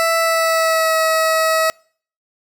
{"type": "tone with pitch glide", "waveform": "20% pulse", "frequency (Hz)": [660, 642.3], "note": ["E5", "E5"], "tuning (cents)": [2, -45], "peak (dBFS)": -9, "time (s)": [0, 1.7], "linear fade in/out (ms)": 0, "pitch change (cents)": -47, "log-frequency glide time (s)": [0.18, 0.97], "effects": ["noise-tail reverb RT60 0.5 s tail -26 dB re dry"]}